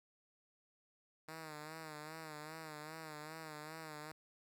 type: tone with vibrato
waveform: 5% pulse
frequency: 155.56 Hz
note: D#3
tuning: in tune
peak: -36 dBFS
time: 1.28-4.12 s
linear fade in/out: 5 ms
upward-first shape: sine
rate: 2.5 Hz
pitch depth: 64 cents each way
effects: none